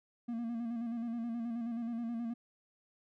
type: tone with vibrato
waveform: triangle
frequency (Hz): 233.1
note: A#3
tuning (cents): 0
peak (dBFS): -33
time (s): 0.28-2.34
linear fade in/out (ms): 10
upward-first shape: square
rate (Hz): 9.4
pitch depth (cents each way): 39
effects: none